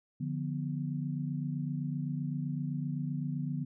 sine chord, B diminished, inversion first, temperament equal, 146.83 / 174.61 / 246.9 Hz, D3 / F3 / B3, 0 / 0 / 0 cents, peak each -34 / -38 / -38 dBFS, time 0.2-3.65 s, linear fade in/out 10 ms, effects none

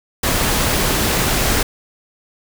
pink noise, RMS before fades -17 dBFS, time 0.23-1.63 s, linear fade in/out 5 ms, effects none

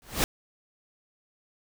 pink noise with exponential growth, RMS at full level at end -20 dBFS, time 0.02-0.24 s, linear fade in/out 0 ms, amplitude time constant 47 ms, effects none

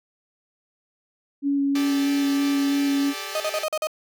sine tone with vibrato, 280 Hz, C#4, 18 cents sharp, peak -19 dBFS, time 1.42-3.14 s, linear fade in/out 50 ms, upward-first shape square, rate 3.1 Hz, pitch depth 8 cents each way
5% pulse chord, G suspended second, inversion none, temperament equal with one note detuned, 392 / 431.9 / 587.3 Hz, G4 / A4 / D5, 0 / -32 / 0 cents, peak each -24 dBFS, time 1.75-3.64 s, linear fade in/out 5 ms
35% pulse tone bursts, 622.3 Hz, D#5, in tune, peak -21 dBFS, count 6, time 3.35-3.871 s, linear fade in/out 2 ms, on 51 ms, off 43 ms
effects none

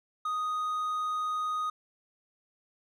triangle tone, 1244.5 Hz, D#6, in tune, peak -27 dBFS, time 0.25-1.7 s, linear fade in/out 5 ms, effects none

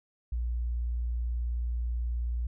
sine tone, 59.3 Hz, A#1, 30 cents sharp, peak -28 dBFS, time 0.32-2.47 s, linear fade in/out 5 ms, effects none

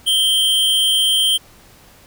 square tone with amplitude modulation, 3136 Hz, G7, in tune, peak -11 dBFS, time 0.06-1.38 s, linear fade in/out 20 ms, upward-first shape sine, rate 216 Hz, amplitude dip 55%, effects pink hiss -47 dBFS RMS until 2.06 s

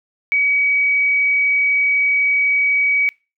sine tone, 2268 Hz, C#7, 39 cents sharp, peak -13 dBFS, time 0.32-3.09 s, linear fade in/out 0 ms, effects noise-tail reverb RT60 0.3 s tail -25 dB re dry

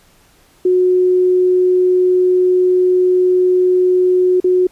sine tone with dropouts, 365.2 Hz, F#4, 23 cents flat, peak -9 dBFS, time 0.65-4.67 s, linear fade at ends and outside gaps 5 ms, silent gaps 4.402-4.442 s, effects pink hiss -51 dBFS RMS until 4.71 s + resampled to 32000 Hz

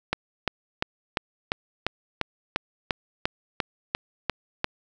click train, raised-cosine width 0.3 ms, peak -7 dBFS, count 14, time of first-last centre 0.13-4.644 s, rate 2.88 Hz, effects none

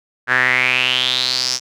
sawtooth tone with band-pass filter sweep, 127.2 Hz, C3, 48 cents flat, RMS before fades -17 dBFS, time 0.27-1.6 s, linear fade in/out 50 ms, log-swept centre 1600 to 5700 Hz, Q 6.5, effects none

